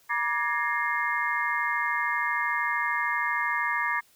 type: tone cluster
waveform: sine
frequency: 955 / 1176 / 1680 / 1833 / 2125 Hz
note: A#5 / D6 / G#6 / A#6 / C7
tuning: +42 / +2 / +19 / -30 / +26 cents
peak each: -31 dBFS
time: 0.09-4.01 s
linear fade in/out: 20 ms
effects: white hiss -61 dBFS RMS until 4.15 s